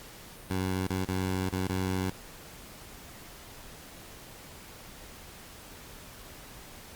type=tone with dropouts; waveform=15% pulse; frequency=93.5 Hz; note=F#2; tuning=19 cents sharp; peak=-22 dBFS; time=0.5-2.1 s; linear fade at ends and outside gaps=5 ms; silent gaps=0.87-0.898 / 1.049-1.085 / 1.496-1.525 / 1.674-1.694 s; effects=pink hiss -48 dBFS RMS until 6.95 s + Opus 48 kbps